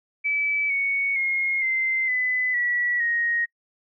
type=tone with pitch steps; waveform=sine; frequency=2301 / 2224 / 2149 / 2077 / 2008 / 1940.5 / 1875.5 Hz; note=D7 / C#7 / C7 / C7 / B6 / B6 / A#6; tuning=-36 / +5 / +46 / -13 / +28 / -31 / +10 cents; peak=-21 dBFS; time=0.24-3.46 s; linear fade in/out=20 ms; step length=460 ms; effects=noise-tail reverb RT60 0.1 s tail -25 dB re dry